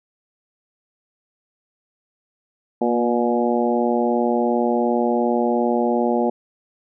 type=harmonic tone with a mistuned harmonic; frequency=120 Hz; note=B2; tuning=49 cents flat; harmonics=2 / 3 / 4 / 5 / 6 / 7; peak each=-21 / -23 / -24 / -25 / -26 / -26 dBFS; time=2.81-6.3 s; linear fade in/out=5 ms; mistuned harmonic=2; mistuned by=-20 cents; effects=none